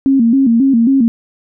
sine tone with vibrato, 250 Hz, B3, 21 cents sharp, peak -7 dBFS, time 0.06-1.08 s, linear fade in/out 0 ms, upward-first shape square, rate 3.7 Hz, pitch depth 140 cents each way, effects none

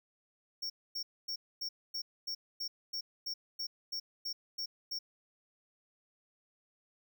square tone bursts, 5490 Hz, F8, 31 cents flat, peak -36 dBFS, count 14, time 0.62-4.99 s, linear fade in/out 10 ms, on 80 ms, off 250 ms, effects none

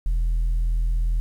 sine tone, 41.2 Hz, E1, in tune, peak -16 dBFS, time 0.06-1.2 s, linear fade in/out 0 ms, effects tanh soft clip ceiling -18 dBFS + 9-bit

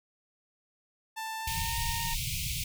sawtooth tone with pitch glide, 886 to 923.1 Hz, A5 to A#5, +12 to -17 cents, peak -31 dBFS, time 1.16-2.15 s, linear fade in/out 20 ms, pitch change +71 cents, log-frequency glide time 1.4-1.76 s
pink band-stop noise, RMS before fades -33 dBFS, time 1.47-2.64 s, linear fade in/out 5 ms, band 170 to 2200 Hz, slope 96 dB/octave
effects none

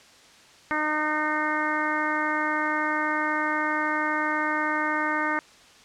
harmonic tone, 305.4 Hz, D#4, 32 cents flat, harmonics 1 / 2 / 3 / 4 / 5 / 6 / 7, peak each -31 / -34 / -30 / -30 / -30 / -30 / -34 dBFS, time 0.71-5.39 s, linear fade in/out 0 ms, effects white hiss -52 dBFS RMS until 5.84 s + low-pass 6000 Hz 12 dB/octave

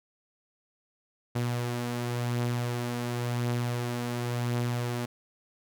sawtooth beating tone pair, 120 / 120.93 Hz, B2 / B2, -49 / -36 cents, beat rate 0.93 Hz, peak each -33 / -25 dBFS, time 1.35-5.06 s, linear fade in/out 10 ms, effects none

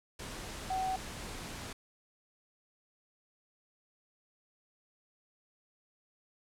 sine tone in noise, 755 Hz, F#5, 35 cents sharp, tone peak -31 dBFS, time 0.7-0.96 s, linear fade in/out 5 ms, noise pink, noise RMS -43 dBFS, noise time 0.19-1.73 s, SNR +9 dB, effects low-pass 10000 Hz 12 dB/octave

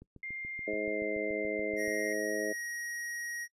click train, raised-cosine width 3 ms, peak -37 dBFS, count 14, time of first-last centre 0.02-1.88 s, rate 6.99 Hz
sine tone with pitch glide, 2109 to 2091 Hz, C7 to C7, +13 to -2 cents, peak -38 dBFS, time 0.23-2.13 s, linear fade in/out 2 ms, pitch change -15 cents, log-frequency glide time 0.89-1.02 s
harmonic tone, 105.7 Hz, G#2, 31 cents sharp, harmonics 2 / 3 / 4 / 5 / 6, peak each -45 / -38 / -36 / -38 / -38 dBFS, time 0.67-2.53 s, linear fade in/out 10 ms
square tone, 1892 Hz, A#6, 25 cents sharp, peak -38 dBFS, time 1.76-3.48 s, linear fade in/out 50 ms
effects noise-tail reverb RT60 0.1 s tail -20 dB re dry + resampled to 32000 Hz

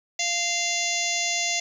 harmonic tone, 693 Hz, F5, 14 cents flat, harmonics 1 / 3 / 4 / 5 / 6 / 7 / 8 / 9 / 10, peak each -33 / -29 / -32 / -33 / -35 / -34 / -36 / -30 / -31 dBFS, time 0.19-1.6 s, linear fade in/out 5 ms, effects 9-bit

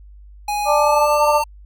square tone with pitch glide, 830 to 905.1 Hz, G#5 to A5, -1 to +49 cents, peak -20 dBFS, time 0.48-1.44 s, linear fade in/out 5 ms, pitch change +150 cents, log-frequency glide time 0.7-1.24 s
harmonic tone, 296.4 Hz, D4, 16 cents sharp, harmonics 2 / 3 / 4, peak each -16 / -18 / -19 dBFS, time 0.65-1.43 s, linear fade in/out 50 ms
effects added 50 Hz sine -39 dBFS peak until 1.65 s

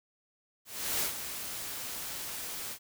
white noise with ADSR envelope, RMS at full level -30 dBFS, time 0.65-2.79 s, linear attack 360 ms, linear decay 120 ms, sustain -9 dB, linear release 74 ms, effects none

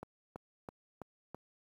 click train, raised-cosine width 1 ms, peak -29 dBFS, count 5, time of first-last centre 0.03-1.346 s, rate 3.04 Hz, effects high-pass 80 Hz 12 dB/octave + 10-bit

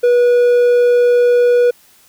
triangle tone, 485.8 Hz, B4, 29 cents flat, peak -6 dBFS, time 0.03-1.71 s, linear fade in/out 10 ms, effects white hiss -49 dBFS RMS until 2.08 s

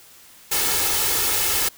white noise with comb filter, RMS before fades -21 dBFS, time 0.51-1.69 s, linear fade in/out 10 ms, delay 2.3 ms, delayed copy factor +0.55, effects white hiss -48 dBFS RMS until 1.77 s

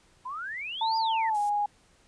sine exponential two-way sweep, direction up then down, 970 to 5000 to 1731 Hz, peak -33 dBFS, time 0.25-1.3 s, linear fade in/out 10 ms, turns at 0.97 s
sine tone with pitch glide, 895 to 825.5 Hz, A5 to G#5, +29 to -11 cents, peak -24 dBFS, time 0.81-1.66 s, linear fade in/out 5 ms, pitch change -140 cents, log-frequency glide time 1.29-1.38 s
violet noise, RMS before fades -42 dBFS, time 1.34-1.5 s, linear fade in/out 10 ms
effects pink hiss -62 dBFS RMS until 2.07 s + resampled to 22050 Hz

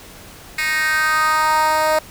10% pulse tone with high-pass filter sweep, 311.1 Hz, D#4, in tune, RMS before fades -17 dBFS, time 0.58-1.99 s, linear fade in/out 5 ms, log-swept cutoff 2200 to 640 Hz, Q 3.4, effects pink hiss -40 dBFS RMS until 2.1 s

